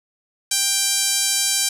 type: tone with band-pass filter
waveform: 5% pulse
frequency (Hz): 787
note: G5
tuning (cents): +7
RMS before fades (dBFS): -20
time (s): 0.51-1.69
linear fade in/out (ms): 5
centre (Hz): 8800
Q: 0.57
effects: none